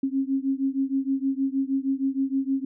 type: beating tone pair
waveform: sine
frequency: 267.4 / 273.8 Hz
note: C4 / C#4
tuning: +38 / -21 cents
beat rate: 6.4 Hz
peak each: -25 / -26 dBFS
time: 0.03-2.65 s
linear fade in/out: 5 ms
effects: none